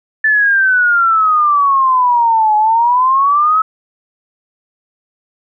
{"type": "exponential two-way sweep", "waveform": "sine", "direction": "down then up", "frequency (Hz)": [1760, 843, 1299], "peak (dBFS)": -8, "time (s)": [0.24, 3.62], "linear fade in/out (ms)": 5, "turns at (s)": 2.56, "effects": []}